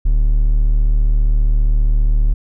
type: tone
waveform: triangle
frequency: 37.48 Hz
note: D1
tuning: 36 cents sharp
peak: -8 dBFS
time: 0.05-2.34 s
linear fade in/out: 10 ms
effects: none